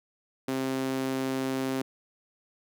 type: tone with high-pass filter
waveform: sawtooth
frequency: 132.4 Hz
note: C3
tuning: 21 cents sharp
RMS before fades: -30 dBFS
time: 0.48-1.82 s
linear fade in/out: 5 ms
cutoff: 280 Hz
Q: 2.1
effects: none